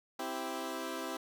15% pulse chord, C major, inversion none, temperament equal, 261.6 / 329.6 / 392 Hz, C4 / E4 / G4, 0 / 0 / 0 cents, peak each -35 / -34 / -36 dBFS, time 0.19-1.17 s, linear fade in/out 5 ms, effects none

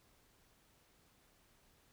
silence, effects pink hiss -70 dBFS RMS until 1.92 s

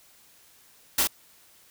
white noise with echo, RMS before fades -22 dBFS, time 0.98-1.03 s, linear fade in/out 5 ms, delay 43 ms, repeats 1, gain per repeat -3 dB, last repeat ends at 1.073 s, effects white hiss -57 dBFS RMS until 1.7 s

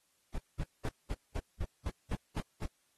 brown noise bursts, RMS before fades -34 dBFS, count 10, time 0.34-2.66 s, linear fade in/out 5 ms, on 43 ms, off 210 ms, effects white hiss -74 dBFS RMS until 2.97 s + AAC 32 kbps

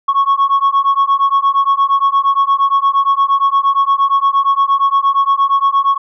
sine beating tone pair, 1100 / 1108.6 Hz, C#6 / C#6, -14 / 0 cents, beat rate 8.6 Hz, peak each -11 dBFS, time 0.08-5.98 s, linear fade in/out 10 ms, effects tanh soft clip ceiling -6 dBFS

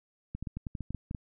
clicks, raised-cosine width 5 ms, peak -24 dBFS, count 11, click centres 0.35 / 0.426 / 0.472 / 0.57 / 0.668 / 0.752 / 0.807 / 0.906 / 0.947 / 1.111 / 1.148 s, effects none

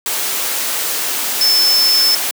sine tone in noise, 5274 Hz, E8, in tune, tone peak -10 dBFS, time 1.41-2.15 s, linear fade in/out 2 ms, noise white, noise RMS -19 dBFS, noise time 0.06-2.31 s, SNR +6 dB, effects high-pass 300 Hz 12 dB/octave

